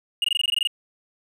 triangle tone bursts, 2861 Hz, F7, 41 cents sharp, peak -17 dBFS, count 11, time 0.22-0.673 s, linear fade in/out 2 ms, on 23 ms, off 20 ms, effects none

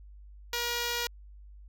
5% pulse tone, 477.2 Hz, A#4, 41 cents sharp, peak -18 dBFS, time 0.53-1.07 s, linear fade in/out 2 ms, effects added 50 Hz sine -47 dBFS peak until 1.68 s

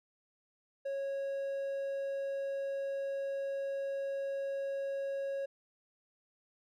triangle tone, 550 Hz, C#5, 14 cents flat, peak -32 dBFS, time 0.85-5.46 s, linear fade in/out 10 ms, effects none

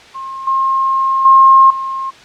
sine tone with level steps, 1069 Hz, C6, 37 cents sharp, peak -23 / -11 / -3 / -18 dBFS, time 0.14-2.11 s, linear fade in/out 20 ms, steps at 0.47 / 1.25 / 1.7 s, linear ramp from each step 5 ms, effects white hiss -39 dBFS RMS until 2.24 s + low-pass 4000 Hz 12 dB/octave

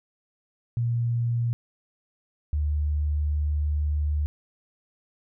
sine tone pair in turn, 118.2 / 74.46 Hz, A#2 / D2, +24 / +24 cents, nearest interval minor sixth, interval 800 cents, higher first, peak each -22 / -22 dBFS, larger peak neither, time 0.77-1.53 / 2.53-4.26 s, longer second, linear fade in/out 0 ms, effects none

